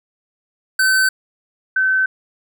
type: tone pair in turn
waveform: square / sine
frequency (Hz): 1531 / 1531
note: G6 / G6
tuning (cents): -41 / -41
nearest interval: unison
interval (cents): 0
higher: neither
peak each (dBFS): -13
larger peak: neither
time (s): 0.79-1.09 / 1.76-2.06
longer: neither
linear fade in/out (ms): 5
effects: none